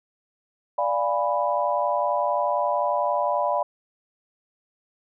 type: chord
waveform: sine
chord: D diminished seventh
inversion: none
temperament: equal with one note detuned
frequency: 587.3 / 698.5 / 822.5 / 987.8 Hz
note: D5 / F5 / Ab5 / Cb6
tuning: 0 / 0 / -17 / 0 cents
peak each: -25 / -27 / -29 / -25 dBFS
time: 0.78-3.63 s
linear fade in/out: 5 ms
effects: none